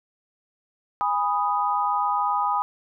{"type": "chord", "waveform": "sine", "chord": "G# minor", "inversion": "none", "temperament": "equal with one note detuned", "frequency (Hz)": [820.6, 987.8, 1244.5], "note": ["G#5", "B5", "D#6"], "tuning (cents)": [-21, 0, 0], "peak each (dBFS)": -25, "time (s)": [1.01, 2.62], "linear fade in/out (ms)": 0, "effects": []}